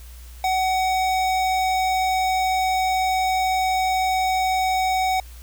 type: tone with notch filter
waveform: square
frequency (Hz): 751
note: F#5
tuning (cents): +26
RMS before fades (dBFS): -21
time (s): 0.44-5.2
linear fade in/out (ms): 2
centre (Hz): 11000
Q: 1.1
effects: added 60 Hz sine -38 dBFS peak until 5.42 s + white hiss -49 dBFS RMS until 5.42 s

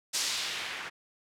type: noise with low-pass filter sweep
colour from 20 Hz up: blue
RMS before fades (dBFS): -34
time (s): 0.13-0.9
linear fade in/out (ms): 20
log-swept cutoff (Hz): 6400 to 1700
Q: 1.2
effects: none

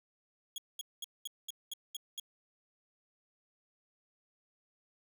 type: tone bursts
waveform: sawtooth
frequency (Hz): 3322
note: G#7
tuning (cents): 0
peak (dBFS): -35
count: 8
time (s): 0.56-2.198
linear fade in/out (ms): 2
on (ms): 21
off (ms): 210
effects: none

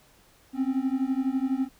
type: beating tone pair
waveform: triangle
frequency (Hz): 258.5 / 270.5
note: C4 / C#4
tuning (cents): -21 / -42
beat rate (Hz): 12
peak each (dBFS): -25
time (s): 0.53-1.69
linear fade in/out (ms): 50
effects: pink hiss -59 dBFS RMS until 1.79 s

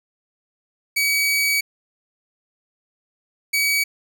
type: tone bursts at uneven times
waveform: sawtooth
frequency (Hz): 2271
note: C#7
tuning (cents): +41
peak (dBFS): -14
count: 2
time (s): 0.96-1.61 / 3.53-3.84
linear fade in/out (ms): 10
effects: none

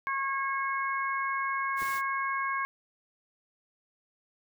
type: harmonic tone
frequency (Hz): 545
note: C#5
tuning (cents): -29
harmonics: 2 / 3 / 4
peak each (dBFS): -30 / -34 / -36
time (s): 0.07-2.65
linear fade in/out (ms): 0
type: noise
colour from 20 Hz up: white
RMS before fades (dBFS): -43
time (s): 1.76-2.02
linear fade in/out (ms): 50
type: clicks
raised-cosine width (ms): 2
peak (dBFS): -33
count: 2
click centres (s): 1.819 / 1.828
effects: none

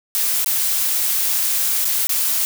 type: noise with dropouts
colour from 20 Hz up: blue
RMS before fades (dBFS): -19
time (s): 0.15-2.45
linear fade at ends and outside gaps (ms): 0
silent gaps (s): 0.445-0.46 / 1.846-1.852 / 2.07-2.093
effects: none

